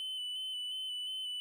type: tone with vibrato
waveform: triangle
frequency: 3015 Hz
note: F#7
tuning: 32 cents sharp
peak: -35 dBFS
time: 0-1.4 s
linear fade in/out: 0 ms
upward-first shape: square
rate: 2.8 Hz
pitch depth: 20 cents each way
effects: none